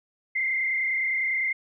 sine tone with frequency modulation, 2093 Hz, C7, in tune, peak -23 dBFS, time 0.35-1.53 s, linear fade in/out 10 ms, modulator 29.9 Hz, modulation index 1.9, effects none

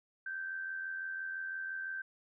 sine tone with amplitude modulation, 1558 Hz, G6, 11 cents flat, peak -35 dBFS, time 0.26-2.02 s, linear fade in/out 5 ms, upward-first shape sine, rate 85.9 Hz, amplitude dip 45%, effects none

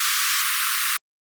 pink high-pass noise, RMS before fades -22 dBFS, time 0-0.97 s, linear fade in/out 5 ms, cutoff 1100 Hz, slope 96 dB/octave, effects Opus 48 kbps

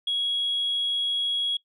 sine tone, 3322 Hz, G#7, in tune, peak -22 dBFS, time 0.07-1.57 s, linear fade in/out 5 ms, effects noise-tail reverb RT60 0.1 s tail -21 dB re dry + tanh soft clip ceiling -19 dBFS

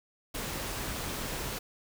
pink noise, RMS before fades -36 dBFS, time 0.34-1.59 s, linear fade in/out 10 ms, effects none

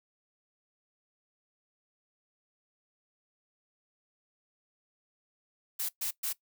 blue noise bursts, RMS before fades -33 dBFS, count 3, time 5.79-6.33 s, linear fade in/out 10 ms, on 100 ms, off 120 ms, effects noise-tail reverb RT60 0.1 s tail -19 dB re dry

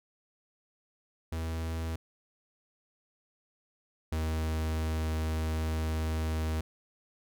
45% pulse tone pair in turn, 81.1 / 79.25 Hz, E2 / D#2, -28 / +32 cents, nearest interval unison, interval 40 cents, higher first, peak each -32 / -29 dBFS, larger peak second, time 1.32-1.96 / 4.12-6.61 s, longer second, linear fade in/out 5 ms, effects none

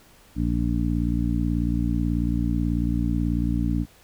harmonic tone, 58.27 Hz, A#1, in tune, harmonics 1 / 2 / 3 / 4 / 5, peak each -25 / -28 / -28 / -28 / -28 dBFS, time 0.35-3.86 s, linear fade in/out 50 ms, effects pink hiss -54 dBFS RMS until 4.03 s

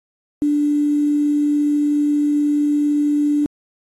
sine tone with quantisation, 293.6 Hz, D4, in tune, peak -14 dBFS, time 0.42-3.46 s, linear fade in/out 0 ms, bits 7, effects AAC 32 kbps

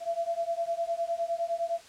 sine beating tone pair, 671 / 680.8 Hz, E5 / F5, +31 / -44 cents, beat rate 9.8 Hz, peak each -31 dBFS, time 0-1.81 s, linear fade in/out 50 ms, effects white hiss -52 dBFS RMS until 1.88 s + low-pass 7000 Hz 12 dB/octave

